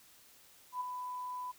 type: tone with ADSR envelope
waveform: sine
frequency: 997 Hz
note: B5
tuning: 16 cents sharp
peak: -32 dBFS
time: 0.72-1.52 s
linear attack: 87 ms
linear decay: 11 ms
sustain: -6 dB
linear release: 14 ms
effects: white hiss -61 dBFS RMS until 1.58 s